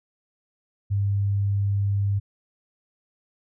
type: tone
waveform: sine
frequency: 100 Hz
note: G2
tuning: 35 cents sharp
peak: -20 dBFS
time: 0.9-2.2 s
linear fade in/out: 20 ms
effects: none